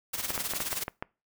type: noise with tremolo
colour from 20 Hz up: white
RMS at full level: -30 dBFS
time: 0.13-0.84 s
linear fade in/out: 10 ms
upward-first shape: triangle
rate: 19 Hz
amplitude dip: 80%
type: clicks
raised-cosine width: 0.5 ms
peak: -17 dBFS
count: 7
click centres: 0.305 / 0.378 / 0.536 / 0.604 / 0.729 / 0.881 / 1.025 s
effects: noise-tail reverb RT60 0.3 s tail -24 dB re dry